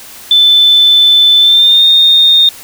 sine tone with pitch glide, 3520 to 3667 Hz, A7 to A#7, 0 to -29 cents, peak -3 dBFS, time 0.31-2.49 s, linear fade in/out 2 ms, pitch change +71 cents, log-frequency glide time 1.4-1.85 s, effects white hiss -32 dBFS RMS until 2.63 s

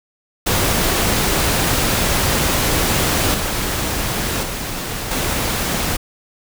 pink noise with level steps, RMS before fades -17 / -21 / -25 / -20 dBFS, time 0.46-5.97 s, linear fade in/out 10 ms, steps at 3.34 / 4.43 / 5.11 s, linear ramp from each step 2 ms, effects none

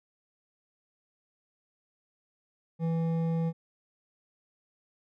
sine tone with hard clipping, 164.81 Hz, E3, in tune, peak -28 dBFS, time 2.79-3.53 s, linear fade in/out 50 ms, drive 9 dB, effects none

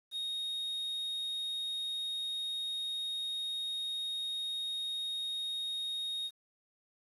triangle tone, 3729 Hz, A#7, in tune, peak -33 dBFS, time 0.11-6.31 s, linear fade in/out 50 ms, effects resampled to 32000 Hz + 10-bit

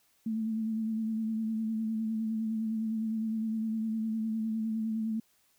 sine tone with vibrato, 221.1 Hz, A3, 9 cents sharp, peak -29 dBFS, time 0.26-5.2 s, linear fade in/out 5 ms, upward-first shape sine, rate 9.8 Hz, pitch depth 31 cents each way, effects white hiss -69 dBFS RMS until 5.58 s

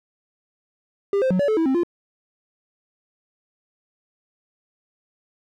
triangle tone with pitch steps, 399.4 / 522 / 184.1 / 572 / 434.1 / 325.6 / 264.6 / 346.2 Hz, G4 / C5 / F#3 / D5 / A4 / E4 / C4 / F4, +32 / -4 / -8 / -46 / -23 / -21 / +20 / -15 cents, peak -15 dBFS, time 1.13-1.834 s, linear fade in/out 2 ms, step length 88 ms, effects none

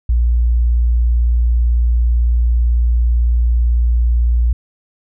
sine tone, 59 Hz, A#1, 22 cents sharp, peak -10 dBFS, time 0.09-4.53 s, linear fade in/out 5 ms, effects none

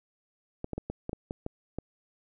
clicks, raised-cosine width 2 ms, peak -20 dBFS, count 9, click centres 0.644 / 0.733 / 0.78 / 0.9 / 1.094 / 1.131 / 1.309 / 1.464 / 1.786 s, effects none

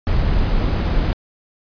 brown noise, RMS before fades -17 dBFS, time 0.07-1.13 s, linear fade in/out 0 ms, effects resampled to 11025 Hz

